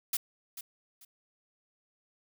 blue noise with echo, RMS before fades -30 dBFS, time 0.13-0.17 s, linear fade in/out 5 ms, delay 440 ms, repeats 2, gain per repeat -12 dB, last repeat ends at 1.05 s, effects none

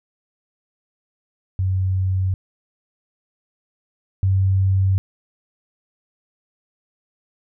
sine tone pair in turn, 94 / 95.7 Hz, F#2 / G2, +28 / -41 cents, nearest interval unison, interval 31 cents, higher second, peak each -17 / -14 dBFS, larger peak second, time 1.59-2.34 / 4.23-4.98 s, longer neither, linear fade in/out 0 ms, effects none

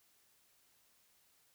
silence, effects white hiss -71 dBFS RMS until 1.54 s

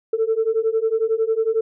sine beating tone pair, 440 / 451 Hz, A4 / A4, 0 / +43 cents, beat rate 11 Hz, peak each -20 / -19 dBFS, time 0.13-1.61 s, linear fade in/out 5 ms, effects tanh soft clip ceiling -11 dBFS

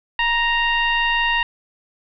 sine tone with frequency modulation, 1864.7 Hz, A#6, in tune, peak -16 dBFS, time 0.19-1.43 s, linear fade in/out 2 ms, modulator 921 Hz, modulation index 1.3, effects none

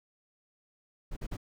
brown noise bursts, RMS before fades -36 dBFS, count 3, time 1.11-1.369 s, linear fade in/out 10 ms, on 57 ms, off 44 ms, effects none

